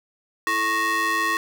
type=ring-modulated tone; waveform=square; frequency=383.3 Hz; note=G4; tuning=39 cents flat; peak=-18 dBFS; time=0.47-1.37 s; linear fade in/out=0 ms; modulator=1480 Hz; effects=none